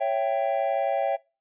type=chord; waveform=triangle; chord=C# diminished; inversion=none; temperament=equal with one note detuned; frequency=554.4 / 665.8 / 784 Hz; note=C#5 / E5 / G5; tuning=0 / +17 / 0 cents; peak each=-25 dBFS; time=0-1.17 s; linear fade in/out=20 ms; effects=noise-tail reverb RT60 0.3 s tail -23 dB re dry + resampled to 8000 Hz